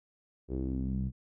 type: tone with low-pass filter sweep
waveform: sawtooth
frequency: 65.41 Hz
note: C2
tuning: in tune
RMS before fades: -33 dBFS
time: 0.48-1.12 s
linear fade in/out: 50 ms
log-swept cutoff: 400 to 160 Hz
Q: 3.8
effects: none